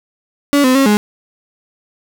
35% pulse tone with pitch steps, 285.3 / 256.6 / 271.8 / 208.9 Hz, C#4 / C4 / C#4 / G#3, +50 / -34 / -34 / +10 cents, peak -7 dBFS, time 0.53-0.97 s, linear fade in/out 0 ms, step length 110 ms, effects none

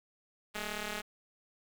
5% pulse ring-modulated tone, 211.8 Hz, G#3, 34 cents sharp, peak -22 dBFS, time 0.54-1.02 s, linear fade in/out 20 ms, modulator 1040 Hz, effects none

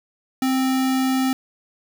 sine tone with sample-and-hold, 261.6 Hz, C4, in tune, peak -17 dBFS, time 0.42-1.33 s, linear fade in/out 2 ms, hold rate 1050 Hz, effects none

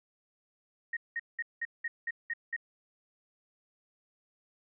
sine tone bursts, 1864.7 Hz, A#6, in tune, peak -31 dBFS, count 8, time 0.93-2.564 s, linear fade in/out 5 ms, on 38 ms, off 190 ms, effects none

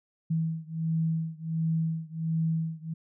sine beating tone pair, 161.4 / 162.8 Hz, E3 / E3, -36 / -21 cents, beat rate 1.4 Hz, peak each -29 / -30 dBFS, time 0.3-2.94 s, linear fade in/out 10 ms, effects none

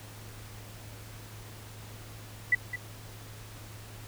sine tone with echo, 1975.5 Hz, B6, in tune, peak -19 dBFS, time 2.52-2.55 s, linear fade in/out 5 ms, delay 210 ms, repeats 1, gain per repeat -12 dB, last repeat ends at 2.76 s, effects added 107 Hz sine -46 dBFS peak until 4.07 s + pink hiss -49 dBFS RMS until 4.07 s

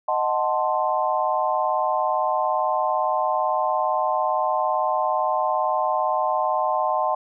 sine chord, D# diminished seventh, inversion none, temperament equal, 622.3 / 740 / 880 / 1046.5 Hz, D#5 / F#5 / A5 / C6, 0 / 0 / 0 / 0 cents, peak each -25 dBFS, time 0.08-7.15 s, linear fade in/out 5 ms, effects none

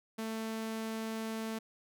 sawtooth tone, 222.2 Hz, A3, 17 cents sharp, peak -32 dBFS, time 0.18-1.59 s, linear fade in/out 10 ms, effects none

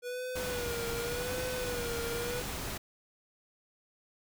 square tone with vibrato, 485.9 Hz, B4, 28 cents flat, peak -36 dBFS, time 0.02-2.44 s, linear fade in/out 50 ms, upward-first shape sine, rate 0.87 Hz, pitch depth 69 cents each way
pink noise, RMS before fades -38 dBFS, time 0.35-2.78 s, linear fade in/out 10 ms
effects none

